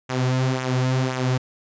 sawtooth tone with flanger, 128.9 Hz, C3, 26 cents flat, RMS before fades -22 dBFS, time 0.09-1.38 s, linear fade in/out 10 ms, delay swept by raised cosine 0.21 to 5.21 ms, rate 1.9 Hz, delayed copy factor -0.6, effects resampled to 16000 Hz

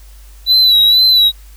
triangle tone with vibrato, 3951 Hz, B7, in tune, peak -5 dBFS, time 0.46-1.32 s, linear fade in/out 50 ms, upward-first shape sine, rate 2.1 Hz, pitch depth 55 cents each way, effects added 50 Hz sine -35 dBFS peak until 1.56 s + white hiss -47 dBFS RMS until 1.56 s

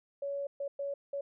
sine tone bursts at uneven times, 562 Hz, C#5, 24 cents sharp, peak -33 dBFS, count 4, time 0.22-0.47 / 0.6-0.68 / 0.79-0.94 / 1.13-1.21 s, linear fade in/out 5 ms, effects none

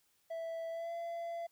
triangle tone with pitch glide, 659.3 to 678.2 Hz, E5 to E5, 0 to +49 cents, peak -36 dBFS, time 0.3-1.47 s, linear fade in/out 10 ms, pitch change +49 cents, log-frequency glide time 0.7-0.93 s, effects white hiss -74 dBFS RMS until 1.51 s

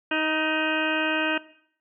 harmonic tone with a mistuned harmonic, 313.4 Hz, D#4, 13 cents sharp, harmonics 1 / 2 / 3 / 4 / 5 / 6 / 8 / 9 / 10, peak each -28 / -31 / -33 / -35 / -28 / -34 / -30 / -32 / -40 dBFS, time 0.11-1.38 s, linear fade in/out 5 ms, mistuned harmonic 5, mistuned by -24 cents, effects noise-tail reverb RT60 0.6 s tail -18 dB re dry

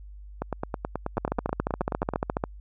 two click trains, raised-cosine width 1 ms, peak -11 / -14 dBFS, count 19 / 17, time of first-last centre 1.18-2.439 / 0.42-2.137 s, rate 14.3 / 9.32 Hz, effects added 50 Hz sine -41 dBFS peak until 2.6 s

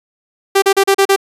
sawtooth tone bursts, 392 Hz, G4, in tune, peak -4 dBFS, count 6, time 0.55-1.162 s, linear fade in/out 10 ms, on 72 ms, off 36 ms, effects resampled to 32000 Hz

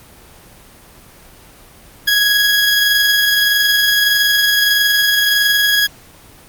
20% pulse tone with amplitude modulation, 1661.2 Hz, G#6, in tune, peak -5 dBFS, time 2.07-5.87 s, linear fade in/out 10 ms, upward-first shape sine, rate 21.6 Hz, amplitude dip 25%, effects pink hiss -42 dBFS RMS until 6.48 s + Opus 24 kbps

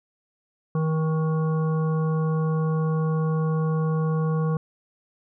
harmonic tone, 158.4 Hz, D#3, 31 cents sharp, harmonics 1 / 3 / 5 / 7 / 9, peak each -21 / -30 / -41 / -35 / -45 dBFS, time 0.75-4.57 s, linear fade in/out 2 ms, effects none

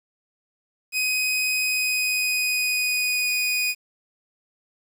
sawtooth tone with pitch glide, 2511 to 2475 Hz, D#7 to D#7, +15 to -10 cents, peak -18 dBFS, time 0.92-3.75 s, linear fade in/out 50 ms, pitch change -25 cents, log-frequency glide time 1.61-3.35 s, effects 8-bit

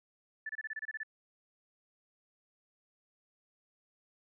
sine tone bursts, 1752 Hz, A6, 8 cents flat, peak -36 dBFS, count 10, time 0.46-1.033 s, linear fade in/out 5 ms, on 33 ms, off 27 ms, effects none

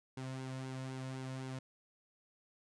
sawtooth tone with flanger, 131.1 Hz, C3, 4 cents sharp, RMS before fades -43 dBFS, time 0.17-1.59 s, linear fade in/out 5 ms, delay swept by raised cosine 1.6 to 2.57 ms, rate 3.9 Hz, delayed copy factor -0.55, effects resampled to 22050 Hz

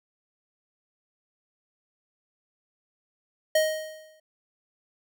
square tone with exponential decay, 625 Hz, D#5, 8 cents sharp, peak -18 dBFS, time 3.55-4.2 s, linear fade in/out 5 ms, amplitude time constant 140 ms, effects none

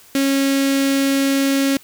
sawtooth tone with notch filter, 273.9 Hz, C#4, 21 cents flat, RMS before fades -17 dBFS, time 0.15-1.77 s, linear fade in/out 2 ms, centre 910 Hz, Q 0.77, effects white hiss -47 dBFS RMS until 1.83 s

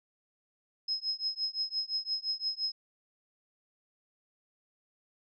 sine tone with tremolo, 5130 Hz, E8, 48 cents flat, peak -27 dBFS, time 0.88-2.72 s, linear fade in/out 5 ms, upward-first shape triangle, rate 5.8 Hz, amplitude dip 100%, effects none

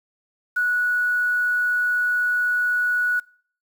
sine tone with quantisation, 1468 Hz, F#6, 14 cents flat, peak -18 dBFS, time 0.56-3.2 s, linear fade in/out 10 ms, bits 7, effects noise-tail reverb RT60 0.5 s tail -23 dB re dry

